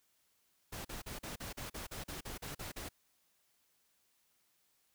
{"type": "noise bursts", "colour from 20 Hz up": "pink", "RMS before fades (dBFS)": -44, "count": 13, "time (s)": [0.72, 2.89], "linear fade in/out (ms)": 10, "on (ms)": 130, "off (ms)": 40, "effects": ["white hiss -75 dBFS RMS until 4.94 s"]}